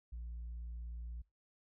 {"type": "tone", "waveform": "sine", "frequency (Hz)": 58.27, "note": "A#1", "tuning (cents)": 0, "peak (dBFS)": -40, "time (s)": [0.12, 1.22], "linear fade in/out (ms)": 10, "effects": ["noise-tail reverb RT60 0.3 s tail -26 dB re dry", "tanh soft clip ceiling -40 dBFS"]}